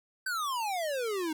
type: exponential sweep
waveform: square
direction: down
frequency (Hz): 1568 to 302.9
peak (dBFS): -31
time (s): 0.26-1.33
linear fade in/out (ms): 5
effects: none